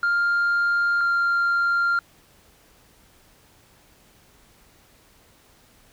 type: tone pair in turn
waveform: sine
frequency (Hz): 1400 / 1391.1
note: F6 / F6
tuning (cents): +4 / -7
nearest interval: unison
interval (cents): 11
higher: first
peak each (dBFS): -16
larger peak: neither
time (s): 0.03-1.01 / 1.01-1.99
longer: neither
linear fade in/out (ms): 2
effects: tanh soft clip ceiling -17 dBFS + pink hiss -56 dBFS RMS until 5.92 s